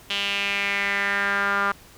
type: tone with band-pass filter sweep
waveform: sawtooth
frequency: 200 Hz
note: G3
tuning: 35 cents sharp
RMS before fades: -24 dBFS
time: 0.1-1.72 s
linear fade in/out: 5 ms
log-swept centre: 3100 to 1300 Hz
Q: 4
effects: pink hiss -49 dBFS RMS until 1.97 s